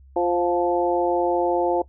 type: harmonic tone with a mistuned harmonic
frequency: 174.61 Hz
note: F3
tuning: in tune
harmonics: 2 / 3 / 4 / 5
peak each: -22 / -24 / -25 / -26 dBFS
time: 0.16-1.82 s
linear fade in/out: 5 ms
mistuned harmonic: 4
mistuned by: +16 cents
effects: noise-tail reverb RT60 0.1 s tail -19 dB re dry + added 67 Hz sine -46 dBFS peak until 1.88 s